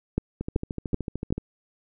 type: two click trains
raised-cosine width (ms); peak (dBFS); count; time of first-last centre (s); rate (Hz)
3; -17 / -10; 14 / 4; 0.41-1.38 / 0.18-1.325; 13.4 / 2.62
effects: none